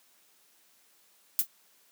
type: noise with exponential decay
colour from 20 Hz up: violet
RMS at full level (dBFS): -19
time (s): 1.39-1.47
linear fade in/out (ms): 1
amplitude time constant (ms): 17
effects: white hiss -64 dBFS RMS until 1.91 s + high-pass 200 Hz 12 dB/octave